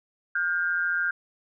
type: tone pair together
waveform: sine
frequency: 1419 / 1592.8 Hz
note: F6 / G6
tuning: +27 / +27 cents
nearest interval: major second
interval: 200 cents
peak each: -26 dBFS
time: 0.35-1.11 s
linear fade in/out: 5 ms
effects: none